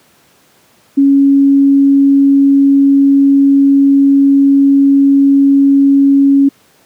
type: tone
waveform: sine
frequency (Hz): 277.2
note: C#4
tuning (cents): 0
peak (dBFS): -4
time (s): 0.97-6.49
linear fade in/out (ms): 10
effects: pink hiss -49 dBFS RMS until 6.85 s + high-pass 150 Hz 12 dB/octave